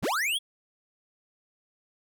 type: linear sweep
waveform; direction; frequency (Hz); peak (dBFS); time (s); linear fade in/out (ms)
square; up; 44 to 3446; -26; 0.02-0.39; 20
effects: none